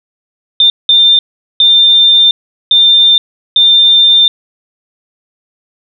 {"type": "tone bursts at uneven times", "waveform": "sine", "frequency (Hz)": 3596, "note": "A7", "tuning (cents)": 37, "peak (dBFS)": -3, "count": 5, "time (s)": [[0.6, 0.7], [0.89, 1.19], [1.6, 2.31], [2.71, 3.18], [3.56, 4.28]], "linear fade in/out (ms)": 2, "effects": []}